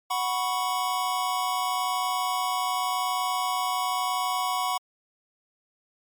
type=chord; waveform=square; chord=F# suspended fourth; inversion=none; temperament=equal; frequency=740 / 987.8 / 1108.7 Hz; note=F#5 / B5 / C#6; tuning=0 / 0 / 0 cents; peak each=-30 dBFS; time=0.1-4.78 s; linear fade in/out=10 ms; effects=MP3 96 kbps